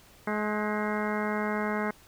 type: harmonic tone with a mistuned harmonic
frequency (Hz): 211.5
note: G#3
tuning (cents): +32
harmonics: 1 / 2 / 3 / 4 / 5 / 6 / 7 / 8 / 9 / 10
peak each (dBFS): -31 / -34 / -36 / -37 / -38 / -39 / -39 / -40 / -41 / -41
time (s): 0.27-1.91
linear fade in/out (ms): 5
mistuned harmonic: 8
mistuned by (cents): -62
effects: pink hiss -56 dBFS RMS until 2.07 s